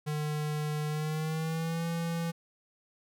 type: tone with pitch glide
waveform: square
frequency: 150.9 to 167.43 Hz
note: D3 to E3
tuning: +47 to +27 cents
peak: -31 dBFS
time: 0.06-2.32 s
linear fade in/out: 20 ms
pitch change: +180 cents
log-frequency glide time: 0.87-1.86 s
effects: none